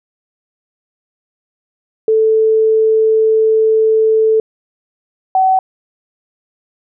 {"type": "tone pair in turn", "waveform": "sine", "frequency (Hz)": [440, 756.9], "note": ["A4", "F#5"], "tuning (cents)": [0, 39], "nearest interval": "major sixth", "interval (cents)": 939, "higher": "second", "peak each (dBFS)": -8, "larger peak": "neither", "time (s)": [[2.08, 4.4], [5.35, 5.59]], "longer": "first", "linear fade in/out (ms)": 2, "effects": []}